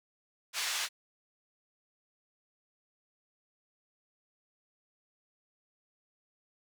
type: band-pass noise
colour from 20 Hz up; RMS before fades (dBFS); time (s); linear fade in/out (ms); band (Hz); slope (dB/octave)
white; -34; 0.53-0.89; 50; 1100 to 5800; 12
effects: none